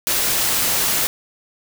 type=noise; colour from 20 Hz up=white; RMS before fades=-19 dBFS; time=0.07-1.07 s; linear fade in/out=0 ms; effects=none